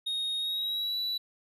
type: tone with pitch glide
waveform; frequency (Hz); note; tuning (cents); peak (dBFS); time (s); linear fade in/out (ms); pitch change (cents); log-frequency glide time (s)
triangle; 3729 to 3944; A#7 to B7; 0 to -3; -28; 0.06-1.18; 10; +97; 0.38-0.97
effects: none